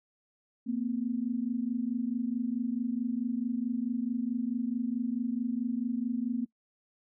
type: tone pair together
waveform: sine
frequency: 229.9 / 254.5 Hz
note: A#3 / C4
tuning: -24 / -48 cents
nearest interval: major second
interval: 176 cents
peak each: -31 / -32 dBFS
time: 0.66-6.46 s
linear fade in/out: 20 ms
effects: noise-tail reverb RT60 0.1 s tail -21 dB re dry